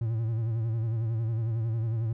triangle tone with vibrato, 113.2 Hz, A2, 50 cents sharp, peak -24 dBFS, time 0.01-2.13 s, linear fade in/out 5 ms, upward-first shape sine, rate 11 Hz, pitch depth 66 cents each way, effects none

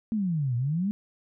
sine exponential two-way sweep, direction down then up, 229.2 to 116.54 to 214 Hz, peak -24 dBFS, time 0.12-0.91 s, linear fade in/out 0 ms, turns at 0.56 s, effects none

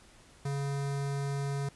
square tone with notch filter, 140 Hz, C#3, 18 cents sharp, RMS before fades -33 dBFS, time 0.45-1.69 s, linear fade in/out 5 ms, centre 2900 Hz, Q 1.9, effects pink hiss -58 dBFS RMS until 1.75 s + resampled to 24000 Hz

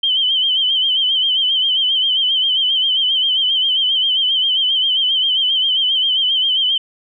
sine tone with vibrato, 3098 Hz, G7, 21 cents flat, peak -13 dBFS, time 0.03-6.78 s, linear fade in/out 5 ms, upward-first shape sine, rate 7.5 Hz, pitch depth 70 cents each way, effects none

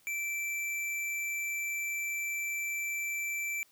square tone, 2335 Hz, D7, 11 cents flat, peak -33 dBFS, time 0.07-3.63 s, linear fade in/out 0 ms, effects white hiss -65 dBFS RMS until 3.71 s

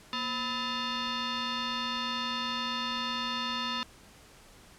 sine tone with frequency modulation, 1289 Hz, E6, 39 cents flat, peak -30 dBFS, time 0.13-3.83 s, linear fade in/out 0 ms, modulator 763 Hz, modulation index 4.1, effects pink hiss -55 dBFS RMS until 4.78 s + low-pass 11000 Hz 12 dB/octave

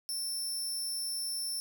20% pulse tone, 5370 Hz, E8, 31 cents sharp, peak -28 dBFS, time 0.09-1.6 s, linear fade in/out 0 ms, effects none

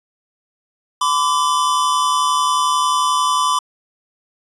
square tone pair together, 1011.8 / 1163 Hz, B5 / D6, +42 / -17 cents, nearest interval major second, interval 241 cents, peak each -18 dBFS, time 1.01-3.59 s, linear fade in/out 5 ms, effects resampled to 24000 Hz

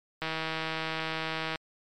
click train, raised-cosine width 0.3 ms, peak -16 dBFS, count 215, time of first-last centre 0.22-1.557 s, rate 160 Hz, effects MP3 96 kbps

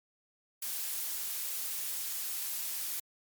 blue noise, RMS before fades -36 dBFS, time 0.62-3 s, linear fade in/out 5 ms, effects MP3 96 kbps

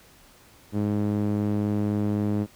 sawtooth tone with band-pass filter, 103.83 Hz, G#2, in tune, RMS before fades -25 dBFS, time 0.72-2.47 s, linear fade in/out 50 ms, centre 250 Hz, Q 1.3, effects pink hiss -54 dBFS RMS until 2.55 s

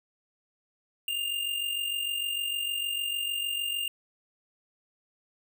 square tone with amplitude modulation, 2806 Hz, F7, 8 cents sharp, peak -27 dBFS, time 1.08-3.88 s, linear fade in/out 2 ms, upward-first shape sine, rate 46.6 Hz, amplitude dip 55%, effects none

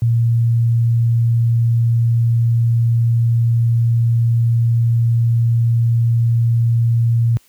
sine tone, 116.54 Hz, A#2, in tune, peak -11 dBFS, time 0.02-7.37 s, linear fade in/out 0 ms, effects white hiss -54 dBFS RMS until 7.48 s + high-pass 60 Hz 12 dB/octave

